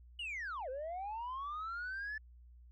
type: linear two-way sweep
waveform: sine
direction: down then up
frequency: 2960 to 497.2 to 1754 Hz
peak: -37 dBFS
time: 0.19-2.18 s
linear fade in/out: 5 ms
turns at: 0.69 s
effects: tanh soft clip ceiling -37 dBFS + added 60 Hz sine -55 dBFS peak until 2.71 s